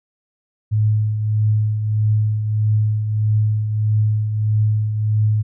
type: tone with tremolo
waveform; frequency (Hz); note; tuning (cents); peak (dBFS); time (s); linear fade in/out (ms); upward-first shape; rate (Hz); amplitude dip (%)
sine; 107.2; A2; -45; -12; 0.71-5.43; 20; triangle; 1.6; 55
effects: none